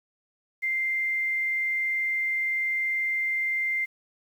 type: tone with quantisation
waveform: sine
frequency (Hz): 2093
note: C7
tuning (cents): 0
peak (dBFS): -24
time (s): 0.62-3.86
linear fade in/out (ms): 20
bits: 9
effects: none